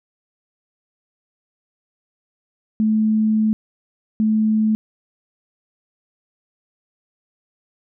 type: tone bursts at uneven times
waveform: sine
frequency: 217.1 Hz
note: A3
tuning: 23 cents flat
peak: -14 dBFS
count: 2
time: 2.8-3.53 / 4.2-4.75 s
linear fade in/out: 0 ms
effects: none